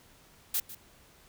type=noise with echo; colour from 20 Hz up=blue; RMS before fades=-29 dBFS; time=0.54-0.6 s; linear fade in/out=5 ms; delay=150 ms; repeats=1; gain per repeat=-15 dB; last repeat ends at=0.75 s; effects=pink hiss -59 dBFS RMS until 1.28 s